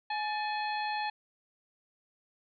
harmonic tone with a mistuned harmonic, 844 Hz, G#5, 28 cents sharp, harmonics 1 / 2 / 3 / 4 / 5, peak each -32 / -39 / -41 / -46 / -43 dBFS, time 0.1-1.1 s, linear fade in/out 5 ms, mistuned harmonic 2, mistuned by +81 cents, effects none

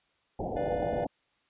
white low-pass noise, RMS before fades -34 dBFS, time 0.39-1.07 s, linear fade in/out 5 ms, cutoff 840 Hz, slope 96 dB/octave
triangle chord, B diminished, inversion none, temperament equal, 493.9 / 587.3 / 698.5 Hz, B4 / D5 / F5, 0 / 0 / 0 cents, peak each -32 / -31 / -34 dBFS, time 0.56-1.05 s, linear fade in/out 10 ms
effects white hiss -71 dBFS RMS until 1.49 s + resampled to 8000 Hz

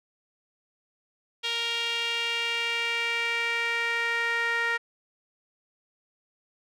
sawtooth tone with band-pass filter sweep, 466.2 Hz, A#4, in tune, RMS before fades -28 dBFS, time 1.43-4.78 s, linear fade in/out 20 ms, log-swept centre 3200 to 1800 Hz, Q 3.3, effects none

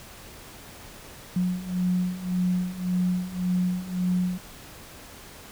sine beating tone pair, 180 / 181.8 Hz, F#3 / F#3, -47 / -30 cents, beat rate 1.8 Hz, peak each -28 / -25 dBFS, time 1.36-4.38 s, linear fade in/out 5 ms, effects pink hiss -45 dBFS RMS until 5.51 s

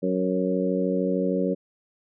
harmonic tone with a mistuned harmonic, 93.2 Hz, F#2, 13 cents sharp, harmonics 2 / 3 / 4 / 5 / 6, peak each -26 / -28 / -30 / -28 / -29 dBFS, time 0.02-1.55 s, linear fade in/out 20 ms, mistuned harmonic 6, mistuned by -22 cents, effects none

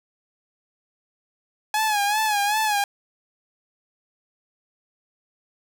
sawtooth tone with vibrato, 840 Hz, G#5, 19 cents sharp, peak -16 dBFS, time 1.74-2.84 s, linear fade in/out 2 ms, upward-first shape sine, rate 2.6 Hz, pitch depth 74 cents each way, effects none

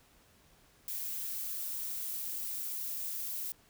violet noise with high-pass filter sweep, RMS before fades -38 dBFS, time 0.88-3.52 s, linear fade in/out 0 ms, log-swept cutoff 1800 to 290 Hz, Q 1.3, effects pink hiss -64 dBFS RMS until 3.69 s

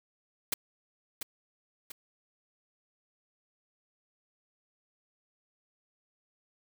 white noise with echo, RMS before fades -29 dBFS, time 0.52-0.54 s, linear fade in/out 5 ms, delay 690 ms, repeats 2, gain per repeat -7 dB, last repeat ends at 1.92 s, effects none

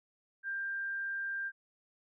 sine tone, 1589 Hz, G6, 23 cents sharp, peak -34 dBFS, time 0.43-1.52 s, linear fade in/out 50 ms, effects none

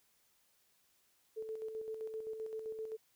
sine tone with tremolo, 440 Hz, A4, in tune, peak -38 dBFS, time 1.36-2.97 s, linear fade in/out 20 ms, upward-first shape square, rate 7.7 Hz, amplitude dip 45%, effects white hiss -73 dBFS RMS until 3.15 s

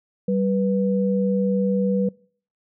sine tone pair together, 193.34 / 490 Hz, G3 / B4, -24 / -14 cents, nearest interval octave + major third, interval 1610 cents, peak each -20 / -23 dBFS, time 0.28-2.09 s, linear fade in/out 5 ms, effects noise-tail reverb RT60 0.5 s tail -24 dB re dry

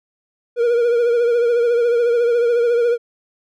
triangle tone with vibrato, 474.2 Hz, A#4, 30 cents sharp, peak -11 dBFS, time 0.56-2.98 s, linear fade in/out 50 ms, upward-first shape triangle, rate 14 Hz, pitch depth 55 cents each way, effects none

